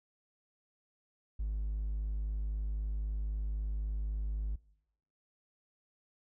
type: tone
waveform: triangle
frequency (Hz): 51.91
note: G#1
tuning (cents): 0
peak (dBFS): -29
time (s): 1.39-4.56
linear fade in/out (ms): 10
effects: noise-tail reverb RT60 0.8 s tail -24 dB re dry + tanh soft clip ceiling -27 dBFS